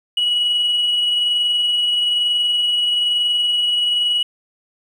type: tone with amplitude modulation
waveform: sine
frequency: 2922 Hz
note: F#7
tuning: 22 cents flat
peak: -12 dBFS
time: 0.17-4.23 s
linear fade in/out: 5 ms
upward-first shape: sine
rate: 21.1 Hz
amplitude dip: 30%
effects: tanh soft clip ceiling -12 dBFS + 8-bit